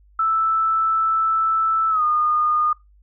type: tone with pitch glide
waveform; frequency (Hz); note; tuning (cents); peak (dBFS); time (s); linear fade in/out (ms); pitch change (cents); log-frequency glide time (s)
sine; 1318.5 to 1223.1; E6 to D#6; 0 to -30; -16; 0.19-2.73; 5; -130; 1.9-2.03
effects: noise-tail reverb RT60 0.2 s tail -22 dB re dry + added 50 Hz sine -50 dBFS peak until 3.02 s